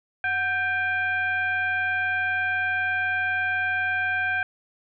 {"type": "tone with frequency modulation", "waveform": "sine", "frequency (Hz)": 1568, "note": "G6", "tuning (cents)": 0, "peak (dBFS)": -22, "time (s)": [0.24, 4.43], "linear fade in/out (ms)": 2, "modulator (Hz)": 830, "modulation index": 0.77, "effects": []}